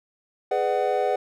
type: chord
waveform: triangle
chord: G# half-diminished seventh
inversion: none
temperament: just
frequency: 415.3 / 498.4 / 598 / 747.5 Hz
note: G#4 / B4 / D5 / F#5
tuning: 0 / +16 / +31 / +17 cents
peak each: -25 / -24 / -26 / -23 dBFS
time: 0.51-1.16 s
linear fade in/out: 5 ms
effects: none